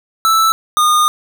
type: tone pair in turn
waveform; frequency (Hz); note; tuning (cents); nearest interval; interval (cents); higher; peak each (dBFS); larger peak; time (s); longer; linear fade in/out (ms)
square; 1318.5 / 1222.8; E6 / D#6; 0 / -30; minor second; 130; first; -10; neither; 0.25-0.52 / 0.77-1.08; second; 0
effects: none